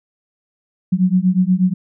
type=beating tone pair; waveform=sine; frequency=179.9 / 188.2 Hz; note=F#3 / F#3; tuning=-48 / +30 cents; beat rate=8.3 Hz; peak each=-15 dBFS; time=0.92-1.74 s; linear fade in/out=10 ms; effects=none